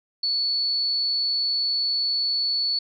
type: tone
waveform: sine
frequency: 4435 Hz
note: C#8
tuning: in tune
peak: -21 dBFS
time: 0.23-2.79 s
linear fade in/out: 5 ms
effects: none